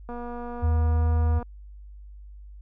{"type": "click train", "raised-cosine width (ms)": 1, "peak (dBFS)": -24, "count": 322, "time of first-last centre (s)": [0.09, 1.427], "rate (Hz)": 240}
{"type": "tone", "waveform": "sine", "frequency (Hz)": 79.3, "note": "D#2", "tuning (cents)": 33, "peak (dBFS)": -19, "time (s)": [0.62, 1.4], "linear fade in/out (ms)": 20}
{"effects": ["added 50 Hz sine -41 dBFS peak until 2.61 s"]}